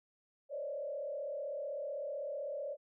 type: tone with frequency modulation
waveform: sine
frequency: 574 Hz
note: D5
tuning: 40 cents flat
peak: -37 dBFS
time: 0.49-2.77 s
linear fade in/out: 50 ms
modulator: 35.8 Hz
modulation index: 1.2
effects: none